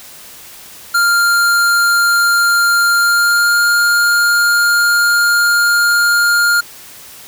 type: tone with pitch glide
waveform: square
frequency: 1396.9 to 1409.1 Hz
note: F6 to F6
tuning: 0 to +15 cents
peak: -10 dBFS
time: 0.94-6.61 s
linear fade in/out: 10 ms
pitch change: +15 cents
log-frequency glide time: 2.99-3.6 s
effects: white hiss -36 dBFS RMS until 7.27 s